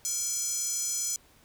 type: tone with high-pass filter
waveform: square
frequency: 466.2 Hz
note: A#4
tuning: in tune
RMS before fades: -31 dBFS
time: 0.05-1.16 s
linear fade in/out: 0 ms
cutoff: 6600 Hz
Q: 5.2
effects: pink hiss -60 dBFS RMS until 1.44 s

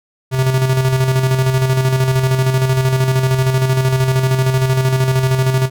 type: tone with tremolo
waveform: square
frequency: 130.81 Hz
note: C3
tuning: in tune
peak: -11 dBFS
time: 0.31-5.7 s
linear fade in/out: 50 ms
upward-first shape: square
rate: 13 Hz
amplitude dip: 45%
effects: none

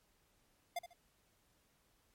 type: tone with echo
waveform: square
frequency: 700 Hz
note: F5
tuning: 4 cents sharp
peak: -37 dBFS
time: 0.76-0.79 s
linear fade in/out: 5 ms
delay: 72 ms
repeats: 2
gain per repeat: -11 dB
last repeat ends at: 0.934 s
effects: pink hiss -74 dBFS RMS until 2.14 s + MP3 64 kbps

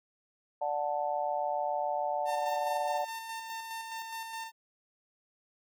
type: chord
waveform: sine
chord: D major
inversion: none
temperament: just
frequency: 587.3 / 734.2 / 881 Hz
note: D5 / F#5 / A5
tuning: 0 / -14 / +2 cents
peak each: -34 / -33 / -34 dBFS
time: 0.61-3.05 s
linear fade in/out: 10 ms
type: tone with tremolo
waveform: sawtooth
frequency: 902 Hz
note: A5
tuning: 43 cents sharp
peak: -33 dBFS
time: 2.25-4.52 s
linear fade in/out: 50 ms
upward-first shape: square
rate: 4.8 Hz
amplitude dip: 35%
effects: none

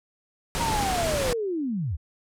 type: low-pass noise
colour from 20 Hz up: pink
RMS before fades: -28 dBFS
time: 0.55-1.33 s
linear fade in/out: 0 ms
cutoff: 11000 Hz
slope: 24 dB/octave
type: linear sweep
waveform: sine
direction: down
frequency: 955 to 63.2 Hz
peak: -25 dBFS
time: 0.59-1.97 s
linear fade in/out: 20 ms
effects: none

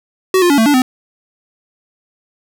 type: tone with pitch steps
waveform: square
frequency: 375.8 / 352 / 284.1 / 223.4 / 290.8 / 255.6 Hz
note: F#4 / F4 / C#4 / A3 / D4 / C4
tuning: +27 / +14 / +43 / +27 / -17 / -40 cents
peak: -9 dBFS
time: 0.34-0.82 s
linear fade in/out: 2 ms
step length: 80 ms
effects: none

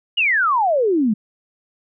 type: exponential sweep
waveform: sine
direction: down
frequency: 2960 to 200 Hz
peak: -14 dBFS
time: 0.17-1.14 s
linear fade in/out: 10 ms
effects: none

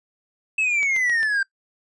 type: exponential sweep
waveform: triangle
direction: down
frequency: 2637 to 1568 Hz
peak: -17 dBFS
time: 0.58-1.43 s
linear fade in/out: 5 ms
type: click train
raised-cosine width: 0.2 ms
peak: -18 dBFS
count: 4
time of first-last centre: 0.83-1.231 s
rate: 7.49 Hz
effects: noise-tail reverb RT60 0.1 s tail -20 dB re dry + resampled to 22050 Hz

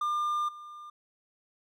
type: tone with level steps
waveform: triangle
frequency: 1200 Hz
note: D6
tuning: 37 cents sharp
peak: -25 / -41 dBFS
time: 0.01-0.9 s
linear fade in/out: 5 ms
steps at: 0.48 s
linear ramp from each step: 10 ms
effects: none

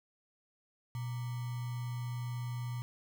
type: tone with sample-and-hold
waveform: sine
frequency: 121.8 Hz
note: B2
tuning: 24 cents flat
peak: -35 dBFS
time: 0.95-2.82 s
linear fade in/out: 0 ms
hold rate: 1050 Hz
effects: none

